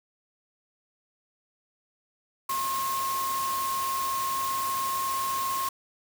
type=tone in noise; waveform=sine; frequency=1074 Hz; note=C6; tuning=45 cents sharp; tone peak=-27 dBFS; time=2.49-5.69 s; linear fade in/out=5 ms; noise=white; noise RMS=-35 dBFS; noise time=2.49-5.69 s; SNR=+5 dB; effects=none